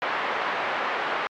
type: band-pass noise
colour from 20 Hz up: pink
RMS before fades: -27 dBFS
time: 0.02-1.27 s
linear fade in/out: 0 ms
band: 700 to 2000 Hz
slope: 12 dB/octave
effects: low-pass 4000 Hz 12 dB/octave + MP3 96 kbps